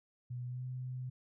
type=tone with pitch glide; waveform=sine; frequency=123.47 to 127.31 Hz; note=B2 to C3; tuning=0 to -47 cents; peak=-38 dBFS; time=0.3-1.1 s; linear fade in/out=10 ms; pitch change=+53 cents; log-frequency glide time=0.46-0.64 s; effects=none